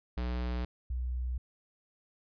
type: tone pair in turn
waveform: square / sine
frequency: 61 / 62.03 Hz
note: B1 / B1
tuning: -21 / +8 cents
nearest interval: unison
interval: 29 cents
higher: second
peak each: -32 / -31 dBFS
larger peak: second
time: 0.17-0.65 / 0.9-1.38 s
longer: neither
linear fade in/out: 5 ms
effects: resampled to 11025 Hz